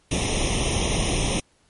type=noise with comb filter; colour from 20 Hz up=pink; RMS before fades=-23 dBFS; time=0.11-1.4 s; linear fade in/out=5 ms; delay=0.33 ms; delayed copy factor=+0.95; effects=pink hiss -62 dBFS RMS until 1.69 s + MP3 48 kbps